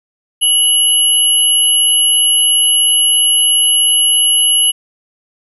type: tone pair together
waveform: sine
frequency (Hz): 2939 / 11096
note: F#7 / F9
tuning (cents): -12 / -12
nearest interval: octave + major seventh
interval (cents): 2300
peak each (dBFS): -11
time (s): 0.41-4.72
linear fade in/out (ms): 20
effects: none